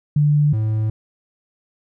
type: tone pair in turn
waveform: sine / triangle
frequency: 147.7 / 108.87 Hz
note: D3 / A2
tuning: +10 / -18 cents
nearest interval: perfect fourth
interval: 528 cents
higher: first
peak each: -12 / -15 dBFS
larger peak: first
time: 0.16-0.53 / 0.53-0.9 s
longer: neither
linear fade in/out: 5 ms
effects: none